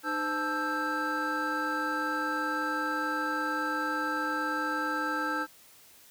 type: tone cluster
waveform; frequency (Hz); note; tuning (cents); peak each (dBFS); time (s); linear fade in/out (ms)
triangle; 304.8 / 512 / 874 / 1319 / 1581; D#4 / C5 / A5 / E6 / G6; -36 / -38 / -12 / +1 / +14; -33 / -37 / -34 / -31 / -31; 0.03-5.47; 50
effects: tanh soft clip ceiling -18 dBFS + white hiss -56 dBFS RMS until 6.1 s